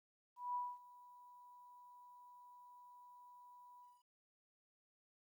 sine tone with ADSR envelope, 982 Hz, B5, 10 cents flat, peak -37 dBFS, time 0.36-4.04 s, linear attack 190 ms, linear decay 230 ms, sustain -21 dB, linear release 220 ms, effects 13-bit

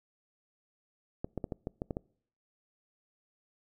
clicks, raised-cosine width 2 ms, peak -21 dBFS, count 8, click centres 1.245 / 1.377 / 1.442 / 1.522 / 1.671 / 1.819 / 1.908 / 1.969 s, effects noise-tail reverb RT60 0.6 s tail -26 dB re dry

